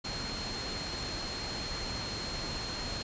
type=tone in noise; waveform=sine; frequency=4223 Hz; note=C8; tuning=15 cents sharp; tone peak=-39 dBFS; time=0.04-3.03 s; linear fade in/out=10 ms; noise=pink; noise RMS=-38 dBFS; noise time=0.04-3.03 s; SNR=-4 dB; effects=resampled to 16000 Hz